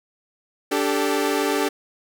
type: chord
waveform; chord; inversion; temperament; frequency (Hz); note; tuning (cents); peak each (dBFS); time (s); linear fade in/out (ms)
sawtooth; D suspended fourth; none; equal with one note detuned; 290.6 / 392 / 440; D4 / G4 / A4; -18 / 0 / 0; -20 / -20 / -21; 0.71-1.69; 10
effects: none